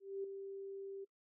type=tone with ADSR envelope; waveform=sine; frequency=392 Hz; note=G4; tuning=in tune; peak=-37 dBFS; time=0-1.05 s; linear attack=240 ms; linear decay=4 ms; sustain=-7 dB; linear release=15 ms; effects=noise-tail reverb RT60 0.1 s tail -21 dB re dry